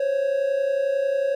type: tone pair together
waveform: triangle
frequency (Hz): 522.9 / 554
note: C5 / C#5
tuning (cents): -1 / -1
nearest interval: minor second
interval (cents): 100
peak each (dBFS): -25 / -19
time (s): 0-1.35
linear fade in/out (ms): 5
effects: none